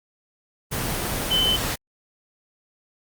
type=tone in noise; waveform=sine; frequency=3048 Hz; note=G7; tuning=49 cents flat; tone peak=-18 dBFS; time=1.3-1.57 s; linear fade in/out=20 ms; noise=pink; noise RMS=-26 dBFS; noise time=0.71-1.76 s; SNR=+5 dB; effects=Opus 24 kbps